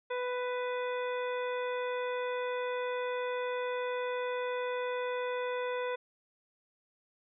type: harmonic tone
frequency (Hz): 496.5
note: B4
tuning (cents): +9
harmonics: 1 / 2 / 3 / 4 / 5 / 7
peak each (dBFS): -33 / -39 / -43 / -45 / -47 / -50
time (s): 0.1-5.96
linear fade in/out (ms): 10
effects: none